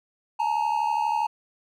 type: tone pair together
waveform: triangle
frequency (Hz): 853 / 925.4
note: G#5 / A#5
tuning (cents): +46 / -13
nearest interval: minor second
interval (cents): 141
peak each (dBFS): -23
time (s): 0.39-1.27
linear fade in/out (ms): 10
effects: none